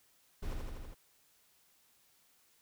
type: noise with echo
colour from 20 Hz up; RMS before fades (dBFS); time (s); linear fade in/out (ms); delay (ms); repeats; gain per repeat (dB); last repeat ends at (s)
brown; -38; 0.42-0.54; 10; 81; 5; -2; 0.945
effects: white hiss -69 dBFS RMS until 2.61 s